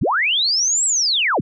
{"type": "linear two-way sweep", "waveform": "sine", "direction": "up then down", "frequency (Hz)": [41.2, 7890, 41.2], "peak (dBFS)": -15, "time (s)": [0.01, 1.41], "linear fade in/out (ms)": 10, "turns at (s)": 0.85, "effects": []}